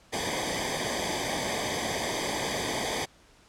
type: noise with comb filter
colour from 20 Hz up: pink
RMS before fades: -30 dBFS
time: 0.12-3.06 s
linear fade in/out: 20 ms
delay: 0.73 ms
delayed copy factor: -1
effects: pink hiss -58 dBFS RMS until 3.48 s + low-pass 8000 Hz 12 dB/octave